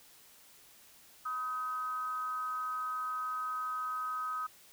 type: tone with amplitude modulation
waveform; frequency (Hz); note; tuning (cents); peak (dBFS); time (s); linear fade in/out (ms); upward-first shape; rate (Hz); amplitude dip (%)
sine; 1263; D#6; +26; -31; 1.25-4.47; 10; sine; 266; 55
effects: white hiss -59 dBFS RMS until 4.72 s